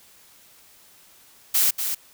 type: noise with echo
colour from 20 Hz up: blue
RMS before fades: -19 dBFS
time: 1.54-1.71 s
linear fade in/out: 10 ms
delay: 240 ms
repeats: 1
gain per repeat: -7 dB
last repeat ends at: 1.95 s
effects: white hiss -53 dBFS RMS until 2.13 s